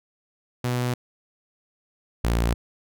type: tone pair in turn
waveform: sawtooth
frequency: 123.47 / 57.75 Hz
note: B2 / A#1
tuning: 0 / -16 cents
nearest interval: octave + minor second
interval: 1316 cents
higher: first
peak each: -19 / -16 dBFS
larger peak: second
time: 0.64-0.94 / 2.24-2.54 s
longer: neither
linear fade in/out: 5 ms
effects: none